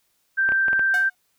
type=tone; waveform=sine; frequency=1568 Hz; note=G6; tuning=in tune; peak=-17 dBFS; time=0.37-1.1 s; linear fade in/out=20 ms
type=clicks; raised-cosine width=0.5 ms; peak=-16 dBFS; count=5; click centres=0.49 / 0.521 / 0.683 / 0.731 / 0.794 s
type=tone with exponential decay; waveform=sawtooth; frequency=730 Hz; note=F#5; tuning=24 cents flat; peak=-23 dBFS; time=0.94-1.15 s; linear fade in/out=1 ms; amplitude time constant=44 ms
effects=white hiss -68 dBFS RMS until 1.38 s